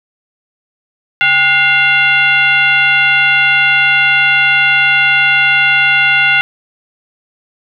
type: tone with frequency modulation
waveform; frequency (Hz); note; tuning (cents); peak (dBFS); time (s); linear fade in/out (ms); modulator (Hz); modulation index
sine; 2103; C7; +8; -7; 1.21-6.41; 0; 654; 1.4
effects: none